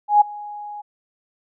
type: tone with ADSR envelope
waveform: sine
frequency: 830.6 Hz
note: G#5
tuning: in tune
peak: -7 dBFS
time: 0.08-0.82 s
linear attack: 130 ms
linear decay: 11 ms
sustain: -23 dB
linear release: 15 ms
effects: none